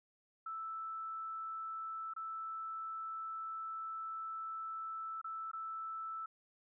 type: tone with dropouts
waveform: sine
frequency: 1318.5 Hz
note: E6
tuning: in tune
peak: -40 dBFS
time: 0.46-6.26 s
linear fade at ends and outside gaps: 5 ms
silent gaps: 2.137-2.163 / 5.215-5.243 / 5.515-5.532 s
effects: none

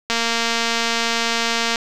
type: click train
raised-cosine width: 0.2 ms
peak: -3 dBFS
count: 384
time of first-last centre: 0.1-1.758 s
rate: 231 Hz
effects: none

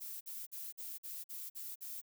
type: noise bursts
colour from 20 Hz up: violet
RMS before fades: -45 dBFS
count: 8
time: 0-2.016 s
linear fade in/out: 20 ms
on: 210 ms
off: 48 ms
effects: none

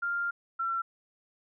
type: tone pair in turn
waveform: sine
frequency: 1396.9 / 1354 Hz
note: F6 / E6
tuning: 0 / +46 cents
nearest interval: minor second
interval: 54 cents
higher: first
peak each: -28 dBFS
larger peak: neither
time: 0.02-0.31 / 0.59-0.82 s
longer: first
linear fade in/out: 10 ms
effects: none

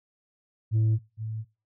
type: tone with echo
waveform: sine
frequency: 110.1 Hz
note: A2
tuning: 2 cents sharp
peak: -17 dBFS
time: 0.71-0.99 s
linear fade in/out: 50 ms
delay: 460 ms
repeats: 1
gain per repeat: -13 dB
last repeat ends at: 1.45 s
effects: noise-tail reverb RT60 0.3 s tail -23 dB re dry + tanh soft clip ceiling -19 dBFS

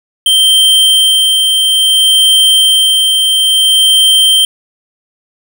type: tone with tremolo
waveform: square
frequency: 3136 Hz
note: G7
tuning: in tune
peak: -5 dBFS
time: 0.26-4.45 s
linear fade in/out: 2 ms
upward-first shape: sine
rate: 0.59 Hz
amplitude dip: 30%
effects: none

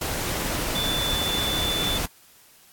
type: tone in noise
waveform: sine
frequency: 3502 Hz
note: A7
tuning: 9 cents flat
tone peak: -25 dBFS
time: 0.75-1.98 s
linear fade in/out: 5 ms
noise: pink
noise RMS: -28 dBFS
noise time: 0.01-2.06 s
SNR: 0 dB
effects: white hiss -54 dBFS RMS until 2.72 s + AAC 64 kbps

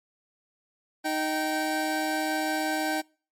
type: tone pair together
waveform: 25% pulse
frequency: 311.1 / 775.1 Hz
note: D#4 / G5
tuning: 0 / -20 cents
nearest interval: octave + major third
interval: 1580 cents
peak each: -25 dBFS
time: 1.04-3.02 s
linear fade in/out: 20 ms
effects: noise-tail reverb RT60 0.4 s tail -26 dB re dry + MP3 64 kbps

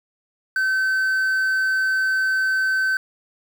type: tone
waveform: triangle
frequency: 1535 Hz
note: G6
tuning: 37 cents flat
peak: -16 dBFS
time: 0.56-2.97 s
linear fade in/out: 2 ms
effects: 7-bit

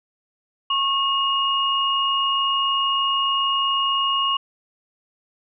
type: tone pair together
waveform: sine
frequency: 1094.2 / 2861 Hz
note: C#6 / F7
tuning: -23 / +41 cents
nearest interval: octave + perfect fourth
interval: 1664 cents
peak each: -21 dBFS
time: 0.7-4.37 s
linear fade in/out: 5 ms
effects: none

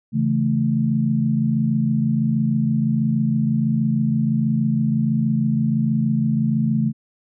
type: chord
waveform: sine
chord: A major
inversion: first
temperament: equal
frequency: 138.59 / 164.81 / 220 Hz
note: C#3 / E3 / A3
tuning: 0 / 0 / 0 cents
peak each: -21 / -24 / -19 dBFS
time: 0.12-6.93 s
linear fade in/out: 50 ms
effects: none

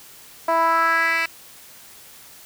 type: tone with band-pass filter sweep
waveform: 10% pulse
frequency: 329.6 Hz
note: E4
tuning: in tune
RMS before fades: -19 dBFS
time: 0.48-1.26 s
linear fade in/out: 5 ms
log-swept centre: 790 to 2600 Hz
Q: 2.7
effects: white hiss -45 dBFS RMS until 2.45 s

